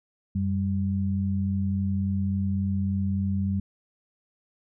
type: tone pair together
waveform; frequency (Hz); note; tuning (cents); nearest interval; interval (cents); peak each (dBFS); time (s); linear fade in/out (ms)
sine; 92.5 / 196; F#2 / G3; 0 / 0; octave + minor second; 1300; -26; 0.35-3.6; 5
effects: none